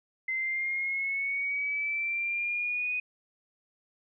sine linear sweep, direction up, 2062 to 2492 Hz, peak -28 dBFS, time 0.28-3 s, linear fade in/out 5 ms, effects none

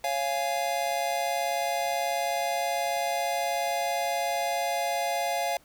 square chord, Db major, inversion none, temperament just, 554.4 / 693 / 831.5 Hz, Db5 / F5 / Ab5, 0 / -14 / +2 cents, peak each -34 / -29 / -33 dBFS, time 0.04-5.57 s, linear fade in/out 2 ms, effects pink hiss -60 dBFS RMS until 5.64 s

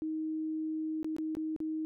sine tone with dropouts, 314.3 Hz, D#4, 18 cents sharp, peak -32 dBFS, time 0.02-1.85 s, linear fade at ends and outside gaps 0 ms, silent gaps 1.03-1.045 / 1.165-1.184 / 1.351-1.369 / 1.563-1.603 s, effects none

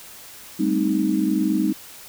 sine chord, A half-diminished seventh, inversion third, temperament equal with one note detuned, 198.28 / 220 / 261.6 / 311.1 Hz, G3 / A3 / C4 / Eb4, +20 / 0 / 0 / 0 cents, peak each -23 / -27 / -25 / -21 dBFS, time 0.59-1.73 s, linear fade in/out 10 ms, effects white hiss -42 dBFS RMS until 2.08 s

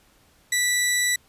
sawtooth tone pair together, 1966 / 3932 Hz, B6 / B7, -8 / -8 cents, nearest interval octave, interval 1200 cents, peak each -18 dBFS, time 0.52-1.16 s, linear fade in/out 5 ms, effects pink hiss -59 dBFS RMS until 1.28 s + resampled to 32000 Hz

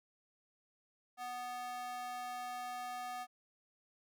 square tone with high-pass filter, 246.9 Hz, B3, in tune, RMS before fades -43 dBFS, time 1.17-3.27 s, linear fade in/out 50 ms, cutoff 880 Hz, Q 7, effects none

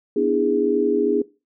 sine chord, E dominant seventh, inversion second, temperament just, 247.2 / 296.7 / 329.6 / 412 Hz, B3 / D4 / E4 / G#4, +2 / +18 / 0 / -14 cents, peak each -25 / -23 / -25 / -19 dBFS, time 0.16-1.22 s, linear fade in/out 5 ms, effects noise-tail reverb RT60 0.3 s tail -21 dB re dry

